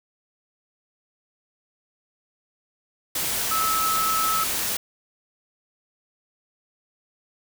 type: tone in noise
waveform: sine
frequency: 1300 Hz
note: E6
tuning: 24 cents flat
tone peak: -22 dBFS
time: 3.51-4.44 s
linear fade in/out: 5 ms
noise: white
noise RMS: -26 dBFS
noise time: 3.15-4.77 s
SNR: +1 dB
effects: none